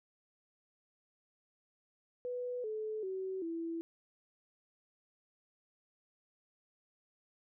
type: tone with pitch steps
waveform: sine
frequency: 493.9 / 432.5 / 378.7 / 331.5 Hz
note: B4 / A4 / F#4 / E4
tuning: 0 / -30 / +40 / +10 cents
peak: -36 dBFS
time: 2.25-3.81 s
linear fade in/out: 0 ms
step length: 390 ms
effects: none